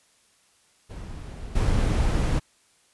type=noise with level steps; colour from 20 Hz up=brown; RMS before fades=-37 / -22 dBFS; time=0.89-2.4 s; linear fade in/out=20 ms; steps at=1.55 s; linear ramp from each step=10 ms; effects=white hiss -62 dBFS RMS until 2.93 s + resampled to 24000 Hz